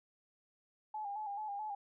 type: tone with vibrato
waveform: sine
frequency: 830.6 Hz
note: G#5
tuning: in tune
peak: -38 dBFS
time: 0.94-1.75 s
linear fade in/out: 5 ms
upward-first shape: square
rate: 4.6 Hz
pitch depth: 54 cents each way
effects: none